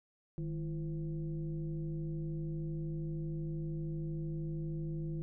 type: tone with frequency modulation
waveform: sine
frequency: 155.56 Hz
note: D#3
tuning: in tune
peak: -35 dBFS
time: 0.38-5.22 s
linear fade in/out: 0 ms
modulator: 182 Hz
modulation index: 0.75
effects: none